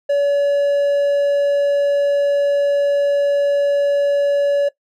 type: tone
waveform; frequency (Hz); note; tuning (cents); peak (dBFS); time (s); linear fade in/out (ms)
triangle; 569; C#5; +45; -11; 0.09-4.69; 10
effects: noise-tail reverb RT60 0.1 s tail -18 dB re dry